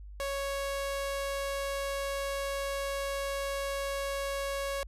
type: tone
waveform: sawtooth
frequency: 554.4 Hz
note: C#5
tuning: in tune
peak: -28 dBFS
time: 0.2-4.83 s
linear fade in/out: 0 ms
effects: added 50 Hz sine -43 dBFS peak until 4.87 s + resampled to 32000 Hz